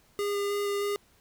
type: tone with vibrato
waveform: square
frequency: 405.9 Hz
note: G#4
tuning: 40 cents flat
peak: -28 dBFS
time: 0.19-0.96 s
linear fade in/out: 0 ms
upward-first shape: square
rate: 3.2 Hz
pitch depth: 8 cents each way
effects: pink hiss -63 dBFS RMS until 1.2 s